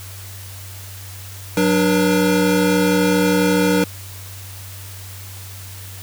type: tone cluster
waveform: square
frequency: 183.9 / 296.4 / 479.2 Hz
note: F#3 / D4 / A#4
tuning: -10 / +16 / +48 cents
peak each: -19 dBFS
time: 1.57-3.84 s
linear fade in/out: 2 ms
effects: added 96 Hz sine -34 dBFS peak until 6.02 s + white hiss -38 dBFS RMS until 6.02 s